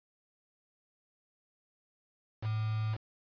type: tone with quantisation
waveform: sine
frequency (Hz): 108.7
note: A2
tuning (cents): -21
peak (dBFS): -30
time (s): 2.41-2.98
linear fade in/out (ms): 50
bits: 7
effects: resampled to 11025 Hz